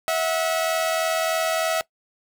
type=tone pair together; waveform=sawtooth; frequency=648.8 / 732 Hz; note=E5 / F#5; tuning=-28 / -19 cents; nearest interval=major second; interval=209 cents; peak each=-18 / -24 dBFS; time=0.08-1.81 s; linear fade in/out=0 ms; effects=noise-tail reverb RT60 0.1 s tail -20 dB re dry